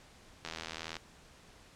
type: click train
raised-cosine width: 0.2 ms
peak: -22 dBFS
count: 43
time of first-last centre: 0.45-0.967 s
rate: 81.2 Hz
effects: pink hiss -58 dBFS RMS until 1.75 s + low-pass 8000 Hz 12 dB/octave